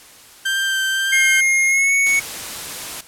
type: tone with vibrato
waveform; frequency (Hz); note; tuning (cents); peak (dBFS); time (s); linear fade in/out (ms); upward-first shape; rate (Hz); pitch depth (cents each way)
30% pulse; 1568; G6; 0; -15; 0.45-1.41; 10; sine; 1.9; 12
type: tone with pitch glide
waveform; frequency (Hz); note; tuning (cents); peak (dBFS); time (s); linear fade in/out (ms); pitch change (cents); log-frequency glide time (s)
square; 2138 to 2219; C7 to C#7; +37 to +1; -14; 1.12-2.2; 10; +64; 1.66-1.93
type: clicks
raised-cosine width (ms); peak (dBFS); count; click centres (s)
0.3; -24; 6; 1.386 / 1.783 / 1.835 / 1.884 / 2.179 / 2.364
type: noise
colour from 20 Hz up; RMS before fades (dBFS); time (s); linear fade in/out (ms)
white; -29; 2.06-3.01; 5
effects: white hiss -44 dBFS RMS until 3.07 s + low-pass 12000 Hz 12 dB/octave